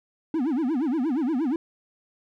triangle tone with vibrato, 283.1 Hz, C#4, 37 cents sharp, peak -20 dBFS, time 0.34-1.56 s, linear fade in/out 2 ms, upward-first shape sine, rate 8.5 Hz, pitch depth 290 cents each way, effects none

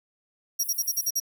sawtooth tone bursts, 5670 Hz, F8, 25 cents sharp, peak -20 dBFS, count 7, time 0.59-1.201 s, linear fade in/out 10 ms, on 47 ms, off 47 ms
pink high-pass noise, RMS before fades -37 dBFS, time 0.6-1.08 s, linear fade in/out 0 ms, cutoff 9700 Hz, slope 96 dB/octave
effects none

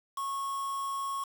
triangle tone with quantisation, 1097 Hz, C#6, 18 cents flat, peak -30 dBFS, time 0.17-1.24 s, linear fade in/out 5 ms, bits 7, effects none

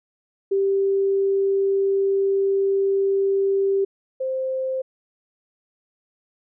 sine tone pair in turn, 392 / 523.3 Hz, G4 / C5, 0 / 0 cents, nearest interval perfect fourth, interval 500 cents, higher second, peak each -17 / -22 dBFS, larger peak first, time 0.51-3.85 / 4.2-4.82 s, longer first, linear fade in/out 10 ms, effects none

